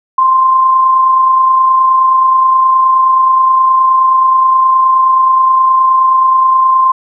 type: tone with amplitude modulation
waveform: sine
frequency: 1046.5 Hz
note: C6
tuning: in tune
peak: -4 dBFS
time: 0.18-6.92 s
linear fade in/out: 5 ms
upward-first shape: sine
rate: 29.5 Hz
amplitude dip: 30%
effects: none